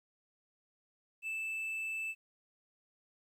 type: tone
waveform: triangle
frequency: 2637 Hz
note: E7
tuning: in tune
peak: -34 dBFS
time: 1.22-2.15 s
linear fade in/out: 50 ms
effects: 12-bit